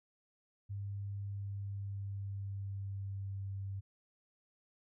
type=tone with pitch glide; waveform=sine; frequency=100 to 97.83 Hz; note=G2 to G2; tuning=+35 to -3 cents; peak=-38 dBFS; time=0.69-3.81 s; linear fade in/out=20 ms; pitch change=-38 cents; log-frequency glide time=1.27-3.48 s; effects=none